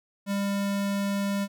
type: tone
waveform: square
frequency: 199.7 Hz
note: G3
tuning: 32 cents sharp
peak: -26 dBFS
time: 0.26-1.48 s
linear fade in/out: 50 ms
effects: none